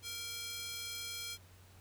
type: tone with high-pass filter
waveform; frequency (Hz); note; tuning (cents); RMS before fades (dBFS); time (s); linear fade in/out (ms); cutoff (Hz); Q
square; 465.6; A#4; -2; -43; 0.02-1.38; 50; 3300; 1.1
effects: added 92 Hz sine -58 dBFS peak until 1.8 s + pink hiss -63 dBFS RMS until 1.8 s